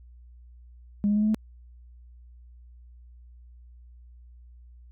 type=tone with pitch steps; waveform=sine; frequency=204.4 / 207.5 / 210.6 / 213.8 / 217.1 Hz; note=G#3 / G#3 / G#3 / A3 / A3; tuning=-27 / -1 / +24 / -49 / -23 cents; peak=-19 dBFS; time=1.04-1.345 s; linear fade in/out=0 ms; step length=61 ms; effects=tanh soft clip ceiling -16 dBFS + added 60 Hz sine -47 dBFS peak until 4.91 s